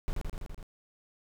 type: noise with echo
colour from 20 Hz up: brown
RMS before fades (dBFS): -30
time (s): 0.08-0.13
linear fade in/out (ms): 0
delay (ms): 83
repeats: 6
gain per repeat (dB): -2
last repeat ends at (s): 0.628
effects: none